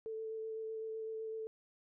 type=tone with vibrato; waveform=sine; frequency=442.2 Hz; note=A4; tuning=9 cents sharp; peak=-39 dBFS; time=0.06-1.47 s; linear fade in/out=0 ms; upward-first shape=sine; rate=7.9 Hz; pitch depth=12 cents each way; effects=none